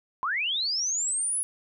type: linear sweep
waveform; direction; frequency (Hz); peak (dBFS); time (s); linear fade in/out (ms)
sine; up; 965 to 10548; -25; 0.23-1.43; 0
effects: none